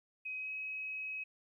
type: tone with pitch glide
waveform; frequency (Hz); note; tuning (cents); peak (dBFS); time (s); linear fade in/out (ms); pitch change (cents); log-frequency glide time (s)
sine; 2527 to 2550; D#7 to D#7; +26 to +42; -38; 0.25-1.24; 10; +16; 0.38-0.49
effects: 13-bit